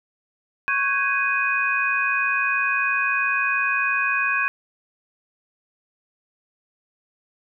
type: tone cluster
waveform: sine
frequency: 1104 / 1530 / 1650 / 2493 Hz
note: C#6 / G6 / G#6 / D#7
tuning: -7 / -42 / -12 / +3 cents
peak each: -26 / -27 / -24 / -23 dBFS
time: 0.68-4.48 s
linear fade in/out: 0 ms
effects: none